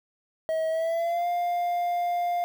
triangle tone with pitch glide, 640 to 702 Hz, D#5 to F5, +49 to +9 cents, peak -22 dBFS, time 0.49-2.44 s, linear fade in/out 0 ms, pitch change +160 cents, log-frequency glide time 0.69-1.27 s, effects 8-bit

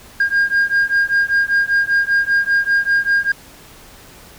sine beating tone pair, 1613 / 1618.1 Hz, G6 / G#6, +49 / -46 cents, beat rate 5.1 Hz, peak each -14 dBFS, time 0.2-3.32 s, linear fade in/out 5 ms, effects tanh soft clip ceiling -10 dBFS + pink hiss -42 dBFS RMS until 4.38 s

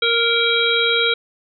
harmonic tone with a mistuned harmonic, 465.1 Hz, A#4, 4 cents flat, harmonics 1 / 3 / 5 / 7 / 8, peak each -21 / -21 / -21 / -21 / -21 dBFS, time 0.02-1.14 s, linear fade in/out 5 ms, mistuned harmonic 8, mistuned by +52 cents, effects none

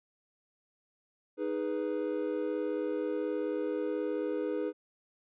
triangle chord, G# minor, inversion second, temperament equal, 311.1 / 415.3 / 493.9 Hz, D#4 / G#4 / B4, 0 / 0 / 0 cents, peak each -33 dBFS, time 1.37-4.73 s, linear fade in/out 50 ms, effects resampled to 8000 Hz

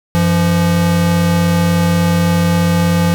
square tone pair together, 94.7 / 171.29 Hz, F#2 / F3, +41 / -33 cents, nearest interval minor seventh, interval 1026 cents, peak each -18 / -12 dBFS, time 0.15-3.14 s, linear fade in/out 0 ms, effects none

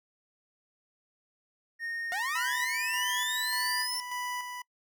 triangle tone with pitch glide, 1846 to 1771.8 Hz, A#6 to A6, -17 to +12 cents, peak -31 dBFS, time 1.79-3.88 s, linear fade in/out 50 ms, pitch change -71 cents, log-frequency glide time 2.46-3.19 s
sawtooth linear sweep, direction up, 691 to 5400 Hz, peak -29 dBFS, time 2.12-4 s, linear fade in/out 0 ms
25% pulse tone with tremolo, 987.8 Hz, B5, in tune, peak -29 dBFS, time 2.35-4.62 s, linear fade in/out 5 ms, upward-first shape square, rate 1.7 Hz, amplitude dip 45%
effects noise-tail reverb RT60 0.1 s tail -25 dB re dry

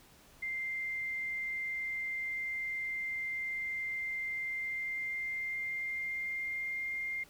sine tone with pitch glide, 2093 to 2111 Hz, C7 to C7, 0 to +15 cents, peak -34 dBFS, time 0.42-7.24 s, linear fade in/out 10 ms, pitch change +15 cents, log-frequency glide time 4.4-6.84 s, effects pink hiss -60 dBFS RMS until 7.29 s

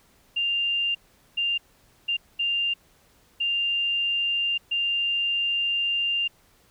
sine tone bursts at uneven times, 2794 Hz, F7, in tune, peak -22 dBFS, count 6, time 0.36-0.95 / 1.37-1.58 / 2.08-2.17 / 2.39-2.74 / 3.4-4.58 / 4.71-6.28 s, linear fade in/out 10 ms, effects pink hiss -60 dBFS RMS until 6.7 s

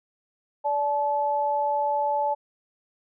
sine tone pair together, 580 / 865 Hz, D5 / A5, -22 / -30 cents, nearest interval perfect fifth, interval 692 cents, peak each -27 / -23 dBFS, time 0.64-2.35 s, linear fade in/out 20 ms, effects none

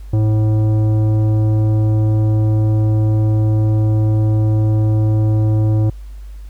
sine tone with tanh clipping, 108 Hz, A2, 32 cents flat, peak -13 dBFS, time 0.13-5.9 s, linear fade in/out 5 ms, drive 12 dB, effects added 50 Hz sine -29 dBFS peak until 6.49 s + pink hiss -53 dBFS RMS until 6.49 s

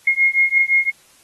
sine beating tone pair, 2145 / 2150.8 Hz, C7 / C7, +42 / +47 cents, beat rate 5.8 Hz, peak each -16 dBFS, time 0.07-0.9 s, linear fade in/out 5 ms, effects white hiss -52 dBFS RMS until 1.23 s + AAC 32 kbps

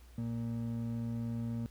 triangle ring-modulated tone, 174.6 Hz, F3, in tune, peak -29 dBFS, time 0.18-1.66 s, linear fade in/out 0 ms, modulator 58 Hz, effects added 60 Hz sine -53 dBFS peak until 1.7 s + pink hiss -64 dBFS RMS until 1.7 s

